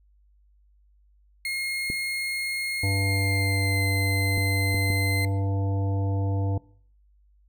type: tone with pitch glide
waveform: 35% pulse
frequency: 2144 to 2072 Hz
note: C7 to C7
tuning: +42 to -17 cents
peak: -25 dBFS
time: 1.45-5.25 s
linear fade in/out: 2 ms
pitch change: -59 cents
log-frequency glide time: 2.83-3.83 s
type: clicks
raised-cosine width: 3 ms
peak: -19 dBFS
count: 4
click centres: 1.901 / 4.377 / 4.745 / 4.903 s
type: harmonic tone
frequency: 98 Hz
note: G2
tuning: in tune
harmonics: 1 / 3 / 5 / 7 / 9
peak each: -23 / -33 / -37 / -40 / -42 dBFS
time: 2.83-6.58 s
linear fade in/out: 5 ms
effects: noise-tail reverb RT60 0.5 s tail -19 dB re dry + added 50 Hz sine -57 dBFS peak until 7.48 s